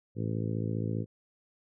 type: harmonic tone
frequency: 55 Hz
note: A1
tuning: in tune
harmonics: 2 / 3 / 4 / 5 / 6 / 7 / 8 / 9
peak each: -32 / -36 / -38 / -40 / -42 / -43 / -44 / -45 dBFS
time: 0.15-1.06 s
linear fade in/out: 50 ms
effects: none